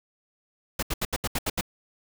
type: noise bursts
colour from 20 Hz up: pink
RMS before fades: -27 dBFS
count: 8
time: 0.79-1.611 s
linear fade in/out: 5 ms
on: 37 ms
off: 75 ms
effects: none